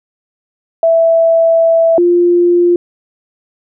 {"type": "tone pair in turn", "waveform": "sine", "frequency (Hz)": [660, 349.6], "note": ["E5", "F4"], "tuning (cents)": [2, 2], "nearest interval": "major seventh", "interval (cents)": 1100, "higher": "first", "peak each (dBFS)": -6, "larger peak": "neither", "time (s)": [[0.83, 1.98], [1.98, 2.76]], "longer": "first", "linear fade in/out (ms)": 2, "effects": []}